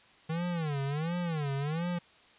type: tone with vibrato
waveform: square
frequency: 155.9 Hz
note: D#3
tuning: 4 cents sharp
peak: -31 dBFS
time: 0.29-1.99 s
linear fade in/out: 10 ms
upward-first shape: sine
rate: 1.4 Hz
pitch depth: 220 cents each way
effects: white hiss -59 dBFS RMS until 2.38 s + resampled to 8000 Hz